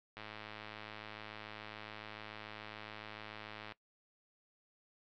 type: click train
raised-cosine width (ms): 0.3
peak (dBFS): -30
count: 381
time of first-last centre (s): 0.17-3.721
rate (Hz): 107
effects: noise-tail reverb RT60 0.1 s tail -19 dB re dry + low-pass 5000 Hz 12 dB/octave